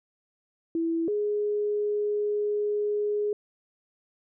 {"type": "tone pair in turn", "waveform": "sine", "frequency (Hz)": [330.3, 416.2], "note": ["E4", "G#4"], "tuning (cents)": [4, 4], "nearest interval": "major third", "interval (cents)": 400, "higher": "second", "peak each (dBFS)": -24, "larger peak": "neither", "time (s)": [[0.75, 1.08], [1.08, 3.33]], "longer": "second", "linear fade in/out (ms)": 2, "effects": []}